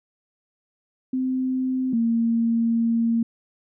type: tone pair in turn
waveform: sine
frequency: 258.5 / 230.3 Hz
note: C4 / A#3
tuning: -21 / -21 cents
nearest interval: major second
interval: 200 cents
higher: first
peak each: -21 / -18 dBFS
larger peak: second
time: 1.13-1.93 / 1.93-3.23 s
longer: second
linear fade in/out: 5 ms
effects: none